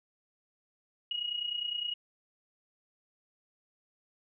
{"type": "tone with amplitude modulation", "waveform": "sine", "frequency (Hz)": 2892, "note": "F#7", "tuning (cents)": -40, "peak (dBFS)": -29, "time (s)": [1.11, 1.94], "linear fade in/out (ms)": 2, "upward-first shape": "sine", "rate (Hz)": 29.8, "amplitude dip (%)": 70, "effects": []}